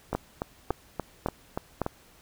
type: two click trains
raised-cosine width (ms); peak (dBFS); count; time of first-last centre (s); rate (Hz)
1; -15 / -12; 7 / 4; 0.13-1.864 / 0.15-1.817; 3.46 / 1.8
effects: pink hiss -57 dBFS RMS until 2.21 s